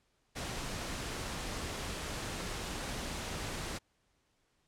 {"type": "noise", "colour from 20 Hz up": "pink", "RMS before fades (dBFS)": -39, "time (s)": [0.35, 3.79], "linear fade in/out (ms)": 20, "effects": ["pink hiss -75 dBFS RMS until 4.67 s", "low-pass 9000 Hz 12 dB/octave"]}